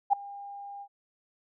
sine tone with ADSR envelope, 804 Hz, G5, 44 cents sharp, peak -16 dBFS, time 0.1-0.88 s, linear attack 30 ms, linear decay 5 ms, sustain -23 dB, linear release 64 ms, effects none

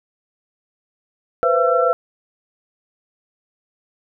sine tone cluster, 491.7 / 519 / 673 / 1346 Hz, B4 / C5 / E5 / E6, -8 / -14 / +36 / +36 cents, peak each -19 dBFS, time 1.43-1.93 s, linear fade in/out 0 ms, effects none

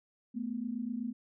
sine tone pair together, 219.5 / 247.5 Hz, A3 / B3, -4 / +4 cents, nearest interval major second, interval 208 cents, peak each -37 / -36 dBFS, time 0.34-1.13 s, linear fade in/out 20 ms, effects none

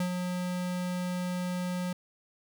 square tone with ADSR envelope, 180 Hz, F#3, 47 cents flat, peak -27 dBFS, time 0-1.93 s, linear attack 4 ms, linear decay 83 ms, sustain -4 dB, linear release 5 ms, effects none

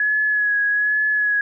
sine tone with vibrato, 1686 Hz, G#6, 26 cents sharp, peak -16 dBFS, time 0-1.41 s, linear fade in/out 2 ms, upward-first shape sine, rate 1.2 Hz, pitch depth 26 cents each way, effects none

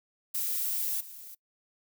violet noise with level steps, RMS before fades -31 / -46 dBFS, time 0.34-1.35 s, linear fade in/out 10 ms, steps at 1 s, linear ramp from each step 10 ms, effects noise-tail reverb RT60 0.1 s tail -23 dB re dry

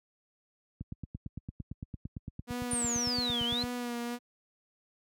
click train, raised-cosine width 5 ms, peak -25 dBFS, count 26, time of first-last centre 0.81-3.638 s, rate 8.84 Hz
sawtooth tone with vibrato, 241.4 Hz, B3, 39 cents flat, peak -30 dBFS, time 2.47-4.19 s, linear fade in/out 50 ms, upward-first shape sine, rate 1.8 Hz, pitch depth 29 cents each way
sine exponential two-way sweep, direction down then up, 9397 to 2947 to 4221 Hz, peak -30 dBFS, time 2.71-3.63 s, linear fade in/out 2 ms, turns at 3.44 s
effects high-pass 60 Hz 12 dB/octave

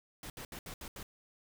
pink noise bursts at uneven times, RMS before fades -45 dBFS, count 6, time 0.23-0.3 / 0.37-0.45 / 0.52-0.59 / 0.66-0.74 / 0.81-0.88 / 0.96-1.03 s, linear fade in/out 2 ms, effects none

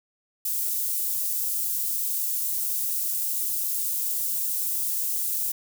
white high-pass noise, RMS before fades -27 dBFS, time 0.45-5.52 s, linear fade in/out 5 ms, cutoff 10000 Hz, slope 12 dB/octave, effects none

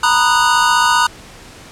square chord, B major seventh, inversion third, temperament equal with one note detuned, 932.3 / 987.8 / 1234.5 / 1480 Hz, A#5 / B5 / D#6 / F#6, 0 / 0 / -14 / 0 cents, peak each -17 dBFS, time 0.03-1.07 s, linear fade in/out 5 ms, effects pink hiss -38 dBFS RMS until 1.71 s + low-pass 9000 Hz 12 dB/octave

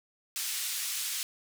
white band-pass noise, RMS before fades -34 dBFS, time 0.36-1.23 s, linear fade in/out 0 ms, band 2200 to 12000 Hz, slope 12 dB/octave, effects none

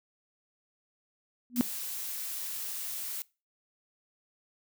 sine tone with exponential growth, 243.4 Hz, B3, 25 cents flat, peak -17 dBFS, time 1.5-1.61 s, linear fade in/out 0 ms, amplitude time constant 23 ms
blue noise, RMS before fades -37 dBFS, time 1.56-3.22 s, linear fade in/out 0 ms
effects noise-tail reverb RT60 0.3 s tail -23 dB re dry

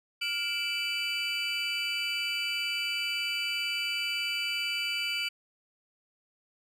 triangle tone cluster, 1410 / 2330 / 2635 / 2972 / 4648 Hz, F6 / D7 / E7 / F#7 / D8, +16 / -14 / -1 / +7 / -19 cents, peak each -39 / -32 / -37 / -32 / -36 dBFS, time 0.21-5.29 s, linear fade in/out 10 ms, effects none

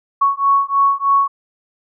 sine beating tone pair, 1108.7 / 1111.9 Hz, C#6 / C#6, 0 / +5 cents, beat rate 3.2 Hz, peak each -15 dBFS, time 0.21-1.28 s, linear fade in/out 10 ms, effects none

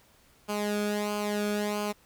sawtooth tone with flanger, 207.7 Hz, G#3, in tune, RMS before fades -30 dBFS, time 0.48-1.93 s, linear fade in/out 20 ms, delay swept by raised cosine 0.53 to 1.04 ms, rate 1.5 Hz, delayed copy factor -0.7, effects pink hiss -61 dBFS RMS until 2.05 s

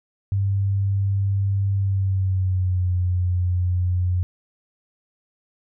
sine tone with pitch glide, 98.6 to 89.9 Hz, G2 to F#2, +11 to -49 cents, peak -18 dBFS, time 0.32-4.23 s, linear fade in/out 0 ms, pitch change -160 cents, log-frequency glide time 1.75-2.94 s, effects none

